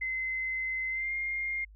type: tone with pitch glide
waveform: sine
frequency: 2056 to 2121 Hz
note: C7 to C7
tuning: -31 to +23 cents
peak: -30 dBFS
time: 0.01-1.65 s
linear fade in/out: 10 ms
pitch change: +54 cents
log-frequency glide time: 0.89-1.13 s
effects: added 51 Hz sine -50 dBFS peak until 1.75 s